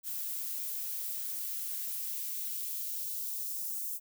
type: noise with high-pass filter sweep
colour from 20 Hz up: violet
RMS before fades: -37 dBFS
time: 0.03-4 s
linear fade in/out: 50 ms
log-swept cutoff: 300 to 7200 Hz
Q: 0.94
effects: none